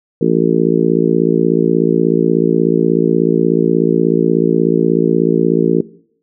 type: harmonic tone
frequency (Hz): 56.5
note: A1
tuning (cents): +47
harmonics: 3 / 4 / 5 / 6 / 7 / 8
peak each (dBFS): -17 / -17 / -17 / -17 / -17 / -17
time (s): 0.21-5.81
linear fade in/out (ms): 5
effects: noise-tail reverb RT60 0.6 s tail -19 dB re dry